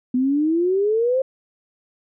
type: exponential sweep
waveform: sine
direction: up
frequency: 246.9 to 537 Hz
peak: -16 dBFS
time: 0.14-1.22 s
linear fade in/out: 5 ms
effects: none